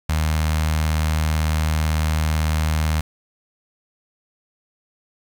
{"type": "tone with notch filter", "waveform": "sawtooth", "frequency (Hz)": 78, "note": "D#2", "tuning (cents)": 5, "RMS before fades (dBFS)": -20, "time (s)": [0.09, 3.01], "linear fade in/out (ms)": 5, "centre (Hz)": 370, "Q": 0.63, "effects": ["7-bit"]}